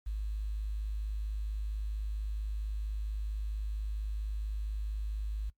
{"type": "tone with quantisation", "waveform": "sine", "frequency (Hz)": 52.2, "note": "G#1", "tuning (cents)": 10, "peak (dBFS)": -32, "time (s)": [0.06, 5.5], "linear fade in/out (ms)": 10, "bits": 10, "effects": ["noise-tail reverb RT60 0.1 s tail -19 dB re dry", "MP3 96 kbps"]}